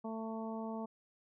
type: harmonic tone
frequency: 222.7 Hz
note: A3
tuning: 21 cents sharp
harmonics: 1 / 2 / 3 / 4 / 5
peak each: -40 / -46 / -46 / -47 / -52 dBFS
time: 0.04-0.86 s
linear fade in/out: 10 ms
effects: none